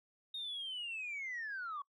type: linear sweep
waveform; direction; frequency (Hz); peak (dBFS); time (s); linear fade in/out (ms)
sine; down; 3729 to 1105; -38; 0.34-1.82; 5
effects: noise-tail reverb RT60 0.1 s tail -24 dB re dry + tanh soft clip ceiling -36 dBFS